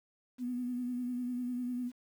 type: tone with vibrato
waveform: sine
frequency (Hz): 246.9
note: B3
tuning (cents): 0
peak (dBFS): -33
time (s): 0.38-1.92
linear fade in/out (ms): 50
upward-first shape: sine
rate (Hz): 10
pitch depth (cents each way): 34
effects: 10-bit